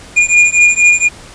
square beating tone pair, 2426 / 2430.2 Hz, D#7 / D#7, -44 / -41 cents, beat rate 4.2 Hz, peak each -10 dBFS, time 0.16-1.09 s, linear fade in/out 20 ms, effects pink hiss -35 dBFS RMS until 1.34 s + resampled to 22050 Hz

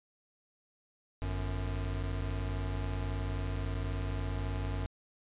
square tone pair together, 49.27 / 93 Hz, G1 / F#2, +10 / +9 cents, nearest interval major seventh, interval 1099 cents, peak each -36 / -36 dBFS, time 1.22-4.86 s, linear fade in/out 0 ms, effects resampled to 8000 Hz

